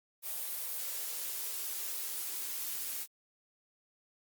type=noise with high-pass filter sweep; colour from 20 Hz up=blue; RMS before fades=-38 dBFS; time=0.22-3.07 s; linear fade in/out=50 ms; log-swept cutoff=570 to 250 Hz; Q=2.4; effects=Opus 32 kbps